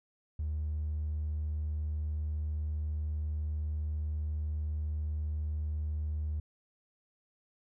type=tone; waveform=triangle; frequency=76.2 Hz; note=D#2; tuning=36 cents flat; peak=-28 dBFS; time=0.39-6.4 s; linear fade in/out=5 ms; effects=tanh soft clip ceiling -28 dBFS